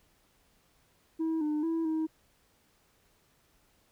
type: tone with pitch steps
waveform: sine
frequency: 322.6 / 301.5 / 327.9 / 317 Hz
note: E4 / D4 / E4 / D#4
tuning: -37 / +46 / -9 / +32 cents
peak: -25 dBFS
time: 1.19-2.07 s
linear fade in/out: 20 ms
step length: 220 ms
effects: tanh soft clip ceiling -27 dBFS + pink hiss -68 dBFS RMS until 3.91 s